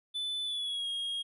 triangle tone with pitch glide, 3500 to 3266 Hz, A7 to G#7, -10 to -30 cents, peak -31 dBFS, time 0.14-1.23 s, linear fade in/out 20 ms, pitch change -120 cents, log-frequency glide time 0.44-0.88 s, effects resampled to 32000 Hz

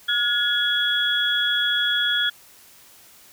sine tone cluster, 1434 / 1687 / 3350 Hz, F6 / G#6 / G#7, +45 / +27 / +14 cents, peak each -24 / -26 / -21 dBFS, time 0.08-2.3 s, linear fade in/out 10 ms, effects white hiss -50 dBFS RMS until 3.32 s

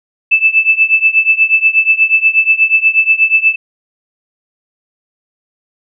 sine tone with tremolo, 2633 Hz, E7, 3 cents flat, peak -3 dBFS, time 0.31-3.56 s, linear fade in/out 10 ms, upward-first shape triangle, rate 8.3 Hz, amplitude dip 95%, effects none

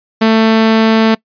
sawtooth tone, 222.2 Hz, A3, 17 cents sharp, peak -3 dBFS, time 0.21-1.15 s, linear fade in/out 10 ms, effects noise-tail reverb RT60 0.1 s tail -24 dB re dry + resampled to 11025 Hz

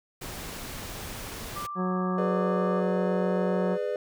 pink noise, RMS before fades -38 dBFS, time 0.21-1.67 s, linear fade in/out 10 ms
sine tone, 1178 Hz, D6, 5 cents sharp, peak -33 dBFS, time 1.55-2.81 s, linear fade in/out 20 ms
harmonic tone, 183.7 Hz, F#3, 12 cents flat, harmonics 1 / 2 / 3 / 4 / 5 / 6 / 7 / 9, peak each -27 / -33 / -37 / -39 / -41 / -43 / -44 / -46 dBFS, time 1.75-3.78 s, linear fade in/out 50 ms
triangle chord, G# diminished, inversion none, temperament just, 415.3 / 498.4 / 598 Hz, G#4 / B4 / D5, 0 / +16 / +31 cents, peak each -30 / -29 / -30 dBFS, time 2.18-3.96 s, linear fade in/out 2 ms
effects none

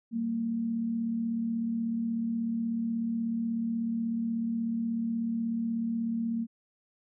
sine tone pair together, 193.5 / 229.9 Hz, G3 / A#3, -22 / -24 cents, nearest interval minor third, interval 298 cents, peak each -39 / -28 dBFS, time 0.11-6.47 s, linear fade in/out 50 ms, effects none

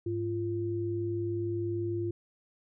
sine tone pair together, 103.83 / 344.9 Hz, G#2 / F4, 0 / -22 cents, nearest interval octave + major sixth, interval 2078 cents, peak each -34 / -31 dBFS, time 0.06-2.11 s, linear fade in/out 5 ms, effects none

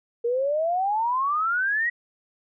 sine exponential sweep, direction up, 461.5 to 1945 Hz, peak -21 dBFS, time 0.24-1.9 s, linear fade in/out 10 ms, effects none

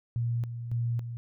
sine tone with tremolo, 118 Hz, A#2, 22 cents sharp, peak -26 dBFS, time 0.16-1.17 s, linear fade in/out 0 ms, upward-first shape square, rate 1.8 Hz, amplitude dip 60%, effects none

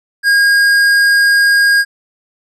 triangle tone with tanh clipping, 1627 Hz, G#6, 36 cents flat, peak -9 dBFS, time 0.23-1.85 s, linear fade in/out 50 ms, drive 17 dB, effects none

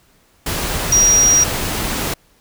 sine tone in noise, 5730 Hz, F8, 44 cents sharp, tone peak -9 dBFS, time 0.92-1.44 s, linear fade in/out 5 ms, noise pink, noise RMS -21 dBFS, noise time 0.46-2.14 s, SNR +9 dB, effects pink hiss -55 dBFS RMS until 2.4 s

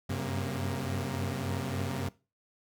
sawtooth tone cluster, 93 / 96.5 / 133.6 / 234.4 Hz, F#2 / G2 / C3 / A#3, +9 / -27 / +36 / +10 cents, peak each -33 / -34 / -31 / -35 dBFS, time 0.09-2.09 s, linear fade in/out 10 ms, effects noise-tail reverb RT60 0.3 s tail -20 dB re dry

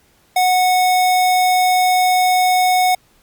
square tone, 735 Hz, F#5, 12 cents flat, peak -12 dBFS, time 0.36-2.95 s, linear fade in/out 5 ms, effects pink hiss -55 dBFS RMS until 3.22 s + MP3 96 kbps

